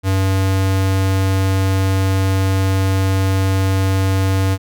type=tone; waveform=square; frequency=95.8 Hz; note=G2; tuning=39 cents flat; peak=-14 dBFS; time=0.03-4.58 s; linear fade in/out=50 ms; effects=none